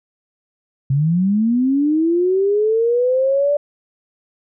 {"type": "linear sweep", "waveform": "sine", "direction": "up", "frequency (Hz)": [130.9, 587.3], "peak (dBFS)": -13, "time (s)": [0.9, 3.57], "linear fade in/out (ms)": 5, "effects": []}